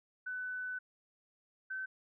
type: tone pair in turn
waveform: sine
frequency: 1500 / 1532.4 Hz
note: F#6 / G6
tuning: +23 / -40 cents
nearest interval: unison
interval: 37 cents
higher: second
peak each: -37 / -37 dBFS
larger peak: neither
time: 0.26-0.79 / 1.7-1.86 s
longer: first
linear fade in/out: 10 ms
effects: none